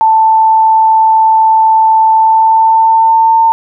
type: tone with pitch glide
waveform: sine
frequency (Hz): 884 to 900.5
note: A5 to A5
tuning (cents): +8 to +40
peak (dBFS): -4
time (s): 0.01-3.52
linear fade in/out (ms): 0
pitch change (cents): +32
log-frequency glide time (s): 2.13-3.27
effects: none